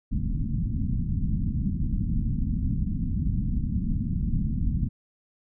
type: low-pass noise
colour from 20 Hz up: pink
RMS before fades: -26 dBFS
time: 0.11-4.89 s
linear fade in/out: 20 ms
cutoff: 250 Hz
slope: 48 dB/octave
effects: none